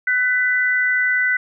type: tone pair together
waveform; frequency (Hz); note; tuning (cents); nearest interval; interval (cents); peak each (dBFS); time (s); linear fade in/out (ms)
sine; 1499 / 1990; F#6 / B6; +22 / +13; perfect fourth; 491; -18; 0.07-1.37; 5
effects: none